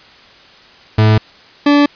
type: tone pair in turn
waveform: 40% pulse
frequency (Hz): 108.3 / 289.1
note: A2 / D4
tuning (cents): -27 / -27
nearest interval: octave + perfect fourth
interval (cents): 1700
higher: second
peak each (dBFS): -6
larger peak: neither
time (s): 0.98-1.18 / 1.66-1.86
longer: neither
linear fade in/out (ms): 5
effects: white hiss -42 dBFS RMS until 1.95 s + resampled to 11025 Hz